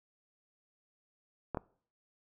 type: clicks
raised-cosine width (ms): 1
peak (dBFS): -20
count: 2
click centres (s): 1.547 / 1.572
effects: noise-tail reverb RT60 0.5 s tail -22 dB re dry